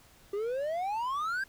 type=exponential sweep; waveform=triangle; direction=up; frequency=392 to 1625 Hz; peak=-28 dBFS; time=0.33-1.44 s; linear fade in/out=5 ms; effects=pink hiss -59 dBFS RMS until 1.48 s